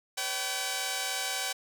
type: tone cluster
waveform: 5% pulse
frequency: 497.6 / 567 / 768 Hz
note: B4 / C#5 / G5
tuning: +13 / +39 / -36 cents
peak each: -28 / -27 / -20 dBFS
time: 0.17-1.53 s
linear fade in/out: 10 ms
effects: none